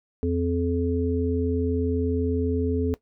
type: harmonic tone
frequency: 86 Hz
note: F2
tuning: 26 cents flat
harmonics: 1 / 3 / 5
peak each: -26 / -26 / -26 dBFS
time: 0.23-2.94 s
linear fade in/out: 0 ms
effects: noise-tail reverb RT60 0.1 s tail -17 dB re dry